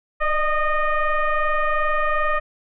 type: tone with frequency modulation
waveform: sine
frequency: 622.3 Hz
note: D#5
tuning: in tune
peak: -17 dBFS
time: 0.2-2.4 s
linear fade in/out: 20 ms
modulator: 611 Hz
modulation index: 2.1
effects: none